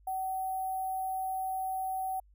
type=tone with sample-and-hold; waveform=sine; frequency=758 Hz; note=F#5; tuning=42 cents sharp; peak=-31 dBFS; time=0.07-2.2 s; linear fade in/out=5 ms; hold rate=11025 Hz; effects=added 50 Hz sine -58 dBFS peak until 2.34 s